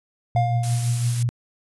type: tone with tremolo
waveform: sine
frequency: 120 Hz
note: B2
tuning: 49 cents flat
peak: -17 dBFS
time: 0.35-1.29 s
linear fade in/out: 0 ms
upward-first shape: triangle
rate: 5.9 Hz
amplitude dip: 50%
type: tone with exponential decay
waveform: triangle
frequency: 706 Hz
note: F5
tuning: 19 cents sharp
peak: -16 dBFS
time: 0.36-1.15 s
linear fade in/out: 2 ms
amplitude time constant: 170 ms
type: noise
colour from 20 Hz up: blue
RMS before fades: -30 dBFS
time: 0.63-1.23 s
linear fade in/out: 5 ms
effects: resampled to 24000 Hz